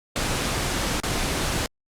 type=noise with dropouts; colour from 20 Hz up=pink; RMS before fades=-25 dBFS; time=0.16-1.66 s; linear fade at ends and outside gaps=0 ms; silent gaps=1.001-1.035 s; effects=low-pass 10000 Hz 12 dB/octave + Opus 48 kbps